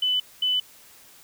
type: tone pair in turn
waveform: sine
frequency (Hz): 3002 / 3002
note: F#7 / F#7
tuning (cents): +24 / +24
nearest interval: unison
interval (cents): 0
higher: neither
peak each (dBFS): -20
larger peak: neither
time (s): 0.02-0.2 / 0.42-0.6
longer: neither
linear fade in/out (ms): 5
effects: white hiss -51 dBFS RMS until 1.23 s